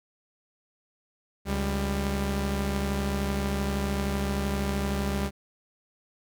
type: tone pair together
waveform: sawtooth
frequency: 70.45 / 198.4 Hz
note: C#2 / G3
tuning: +29 / +21 cents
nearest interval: octave + tritone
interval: 1792 cents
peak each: -25 dBFS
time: 1.45-5.31 s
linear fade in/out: 50 ms
effects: none